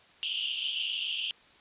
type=band-pass noise; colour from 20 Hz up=pink; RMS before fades=-33 dBFS; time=0.23-1.31 s; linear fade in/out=0 ms; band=2800 to 3300 Hz; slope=96 dB/octave; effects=white hiss -58 dBFS RMS until 1.6 s + resampled to 8000 Hz